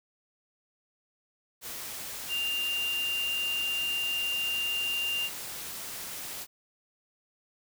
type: tone in noise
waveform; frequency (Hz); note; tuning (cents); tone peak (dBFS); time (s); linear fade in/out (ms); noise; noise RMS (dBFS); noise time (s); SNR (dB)
sine; 2793; F7; -1; -28; 2.28-5.3; 50; white; -39; 1.61-6.47; +8
effects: none